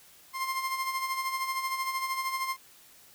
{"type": "tone with tremolo", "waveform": "30% pulse", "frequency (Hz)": 1055, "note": "C6", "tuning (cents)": 14, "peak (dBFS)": -25, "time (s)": [0.33, 2.57], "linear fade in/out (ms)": 50, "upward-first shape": "sine", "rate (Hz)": 13, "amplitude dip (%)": 55, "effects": ["white hiss -56 dBFS RMS until 3.14 s"]}